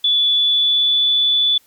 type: tone with pitch glide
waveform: sine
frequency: 3448 to 3468 Hz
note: A7 to A7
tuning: -36 to -26 cents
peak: -12 dBFS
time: 0.04-1.58 s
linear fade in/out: 5 ms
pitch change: +10 cents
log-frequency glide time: 0.37-1.07 s
effects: white hiss -55 dBFS RMS until 1.66 s + MP3 96 kbps